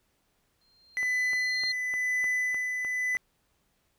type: tone with exponential growth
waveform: sine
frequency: 4186 Hz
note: C8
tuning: in tune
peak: -27 dBFS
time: 0.61-1.72 s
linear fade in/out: 5 ms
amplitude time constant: 240 ms
type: tone with tremolo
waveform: triangle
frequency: 2000 Hz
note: B6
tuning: 21 cents sharp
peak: -23 dBFS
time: 0.97-3.17 s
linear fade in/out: 0 ms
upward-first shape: sine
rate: 0.97 Hz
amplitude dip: 40%
type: click train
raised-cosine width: 0.5 ms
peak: -28 dBFS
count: 8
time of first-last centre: 1.03-3.151 s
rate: 3.3 Hz
effects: pink hiss -72 dBFS RMS until 3.98 s